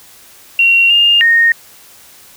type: tone with pitch steps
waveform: sine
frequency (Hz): 2744 / 2817 / 1851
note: F7 / F7 / A#6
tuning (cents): -31 / +14 / -13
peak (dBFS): -6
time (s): 0.59-1.52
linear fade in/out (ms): 2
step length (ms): 310
effects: white hiss -41 dBFS RMS until 2.36 s